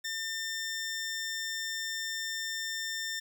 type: tone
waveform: 15% pulse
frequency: 1800 Hz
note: A6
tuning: 39 cents sharp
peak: -27 dBFS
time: 0.04-3.2 s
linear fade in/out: 10 ms
effects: none